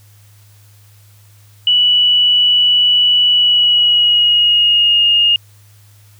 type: tone with pitch glide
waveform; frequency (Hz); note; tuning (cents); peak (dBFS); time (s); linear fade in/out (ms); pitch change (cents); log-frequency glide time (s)
sine; 2951 to 2844; F#7 to F7; -5 to +31; -8; 1.67-5.36; 2; -64; 3.29-5.05
effects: added 103 Hz sine -43 dBFS peak until 6.19 s + white hiss -51 dBFS RMS until 6.19 s